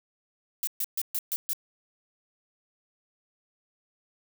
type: noise bursts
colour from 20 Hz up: violet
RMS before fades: -29 dBFS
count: 6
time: 0.63-1.532 s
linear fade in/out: 0 ms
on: 42 ms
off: 130 ms
effects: none